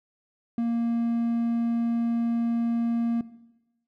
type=tone; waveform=triangle; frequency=233.1 Hz; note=A#3; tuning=in tune; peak=-21 dBFS; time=0.58-3.21 s; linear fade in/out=2 ms; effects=noise-tail reverb RT60 1.0 s tail -17 dB re dry